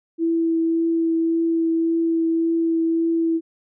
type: tone with vibrato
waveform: sine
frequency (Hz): 329.6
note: E4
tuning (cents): 0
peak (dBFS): -17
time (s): 0.18-3.41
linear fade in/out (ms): 50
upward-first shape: triangle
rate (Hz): 1.8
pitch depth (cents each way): 12
effects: none